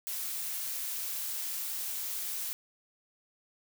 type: noise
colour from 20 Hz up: blue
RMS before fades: -36 dBFS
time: 0.07-2.53 s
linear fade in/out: 0 ms
effects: none